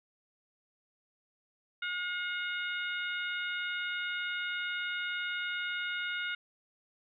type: harmonic tone with a mistuned harmonic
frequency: 718 Hz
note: F5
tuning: 48 cents sharp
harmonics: 2 / 3 / 4 / 5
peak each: -35 / -39 / -41 / -43 dBFS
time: 1.82-6.35 s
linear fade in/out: 5 ms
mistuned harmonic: 5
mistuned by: +35 cents
effects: none